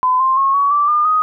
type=tone with pitch steps; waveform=sine; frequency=1015 / 1050.8 / 1087.9 / 1126.2 / 1165.9 / 1207 / 1249.6 Hz; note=B5 / C6 / C#6 / C#6 / D6 / D6 / D#6; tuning=+47 / +7 / -33 / +27 / -13 / +47 / +7 cents; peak=-11 dBFS; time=0.03-1.22 s; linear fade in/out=0 ms; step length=170 ms; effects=none